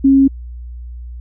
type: tone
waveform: sine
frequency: 271.8 Hz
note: C#4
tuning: 34 cents flat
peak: -6 dBFS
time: 0.04-0.28 s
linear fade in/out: 10 ms
effects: added 60 Hz sine -27 dBFS peak until 1.2 s